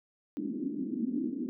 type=band-pass noise; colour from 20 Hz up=white; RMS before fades=-34 dBFS; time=0.37-1.49 s; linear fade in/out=0 ms; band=210 to 310 Hz; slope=48 dB/octave; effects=none